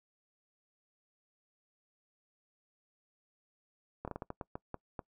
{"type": "slowing click train", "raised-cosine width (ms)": 1, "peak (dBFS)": -25, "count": 10, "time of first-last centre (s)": [4.05, 4.992], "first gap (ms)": 27, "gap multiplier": 1.32, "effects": ["noise-tail reverb RT60 0.1 s tail -23 dB re dry"]}